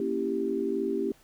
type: chord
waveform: sine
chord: A# diminished seventh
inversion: none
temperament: equal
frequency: 233.1 / 277.2 / 329.6 / 392 Hz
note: A#3 / C#4 / E4 / G4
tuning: 0 / 0 / 0 / 0 cents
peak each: -34 / -33 / -33 / -29 dBFS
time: 0-1.12 s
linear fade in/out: 2 ms
effects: pink hiss -60 dBFS RMS until 1.23 s